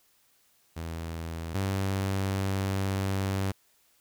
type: tone pair in turn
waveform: sawtooth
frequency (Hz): 82.41 / 96.87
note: E2 / G2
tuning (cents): 0 / -20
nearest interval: minor third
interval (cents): 280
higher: second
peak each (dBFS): -30 / -23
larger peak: second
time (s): 0.76-1.54 / 1.54-3.52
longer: second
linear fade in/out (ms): 10
effects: white hiss -66 dBFS RMS until 4 s